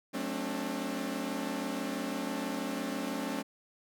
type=chord; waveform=sawtooth; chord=D dominant seventh; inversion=first; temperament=equal with one note detuned; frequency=185 / 220 / 267.6 / 293.7 Hz; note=F#3 / A3 / C4 / D4; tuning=0 / 0 / +39 / 0 cents; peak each=-38 / -35 / -33 / -35 dBFS; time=0.13-3.43 s; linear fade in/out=20 ms; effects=none